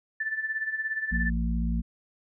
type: tone with tremolo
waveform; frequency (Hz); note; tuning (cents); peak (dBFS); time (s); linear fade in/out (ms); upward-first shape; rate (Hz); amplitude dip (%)
sine; 1760; A6; 0; -25; 0.2-1.3; 5; sine; 17; 70
type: harmonic tone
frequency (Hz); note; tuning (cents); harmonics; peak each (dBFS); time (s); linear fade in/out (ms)
57; A#1; -38; 1 / 3 / 4; -26 / -31 / -32; 1.11-1.82; 20
effects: none